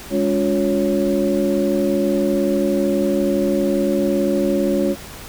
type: tone cluster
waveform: sine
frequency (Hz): 205.7 / 283.4 / 355.6 / 554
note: G#3 / C#4 / F4 / C#5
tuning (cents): -16 / +38 / +31 / -1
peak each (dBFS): -21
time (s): 0.1-4.96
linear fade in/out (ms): 50
effects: pink hiss -36 dBFS RMS until 5.28 s